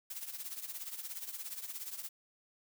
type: noise with tremolo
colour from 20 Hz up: blue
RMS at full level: -40 dBFS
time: 0.1-2.09 s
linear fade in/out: 5 ms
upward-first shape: triangle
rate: 17 Hz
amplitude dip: 80%
effects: none